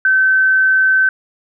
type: tone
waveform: sine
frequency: 1536 Hz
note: G6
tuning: 36 cents flat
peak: -9 dBFS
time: 0.05-1.09 s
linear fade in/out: 2 ms
effects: none